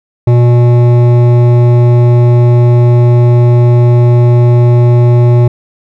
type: tone with hard clipping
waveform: triangle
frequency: 120.8 Hz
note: B2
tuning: 38 cents flat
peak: -5 dBFS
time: 0.27-5.48 s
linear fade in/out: 5 ms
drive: 16 dB
effects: none